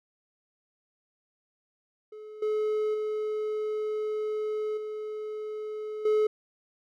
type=tone with level steps; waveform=triangle; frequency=428.1 Hz; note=A4; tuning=47 cents flat; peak=-39 / -23 / -26 / -31 / -19 dBFS; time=2.12-6.27 s; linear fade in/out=5 ms; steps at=2.42 / 2.94 / 4.77 / 6.05 s; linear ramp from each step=5 ms; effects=none